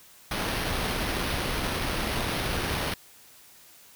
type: noise with sample-and-hold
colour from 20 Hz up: pink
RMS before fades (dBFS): -29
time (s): 0.31-2.94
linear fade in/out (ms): 2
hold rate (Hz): 7350
effects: white hiss -53 dBFS RMS until 3.95 s